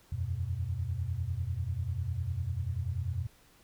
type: chord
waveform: sine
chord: E suspended second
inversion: none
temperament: equal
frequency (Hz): 82.41 / 92.5 / 123.47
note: E2 / F#2 / B2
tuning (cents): 0 / 0 / 0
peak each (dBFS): -36 / -34 / -36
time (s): 0.12-3.27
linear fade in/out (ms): 5
effects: pink hiss -62 dBFS RMS until 3.63 s